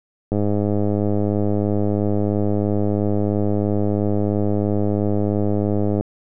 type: click train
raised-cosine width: 2 ms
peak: -8 dBFS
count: 587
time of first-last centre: 0.32-6.009 s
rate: 103 Hz
effects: none